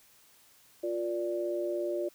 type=harmonic tone; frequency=117.2 Hz; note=A#2; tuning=10 cents sharp; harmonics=3 / 4 / 5; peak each=-32 / -43 / -33 dBFS; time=0.83-2.09 s; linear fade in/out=10 ms; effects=white hiss -61 dBFS RMS until 2.14 s